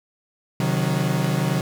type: chord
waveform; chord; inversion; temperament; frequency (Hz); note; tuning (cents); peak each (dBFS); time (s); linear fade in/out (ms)
40% pulse; C diminished; none; equal with one note detuned; 133.87 / 155.56 / 185; C3 / Eb3 / Gb3; +40 / 0 / 0; -23 / -23 / -24; 0.6-1.61; 2
effects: none